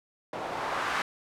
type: noise with low-pass filter sweep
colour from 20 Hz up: blue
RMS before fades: -32 dBFS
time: 0.33-1.02 s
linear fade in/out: 2 ms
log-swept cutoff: 670 to 1500 Hz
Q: 1.4
effects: none